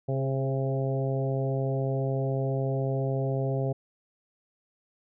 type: harmonic tone with a mistuned harmonic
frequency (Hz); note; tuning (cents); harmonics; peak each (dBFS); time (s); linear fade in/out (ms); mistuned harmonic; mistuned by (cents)
134; C3; +42; 1 / 2 / 3 / 4 / 5 / 6; -27 / -37 / -33 / -34 / -36 / -45; 0.08-3.73; 10; 3; +17
effects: none